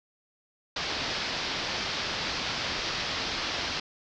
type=low-pass noise; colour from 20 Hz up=white; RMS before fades=-32 dBFS; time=0.76-3.8 s; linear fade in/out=5 ms; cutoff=5300 Hz; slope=48 dB/octave; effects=none